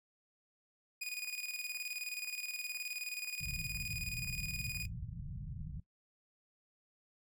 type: tone with tremolo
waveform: sawtooth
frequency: 2468 Hz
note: D#7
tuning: 15 cents flat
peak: -33 dBFS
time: 1.01-4.86 s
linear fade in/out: 10 ms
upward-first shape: square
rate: 19 Hz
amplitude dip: 55%
type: low-pass noise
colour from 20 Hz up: white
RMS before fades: -44 dBFS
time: 3.4-5.8 s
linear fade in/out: 5 ms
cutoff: 170 Hz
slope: 48 dB/octave
effects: noise-tail reverb RT60 0.1 s tail -17 dB re dry